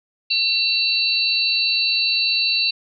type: tone cluster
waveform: sine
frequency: 2720 / 4006 / 4485 Hz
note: F7 / B7 / C#8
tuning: -46 / +24 / +19 cents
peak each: -21 dBFS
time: 0.3-2.71 s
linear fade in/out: 10 ms
effects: none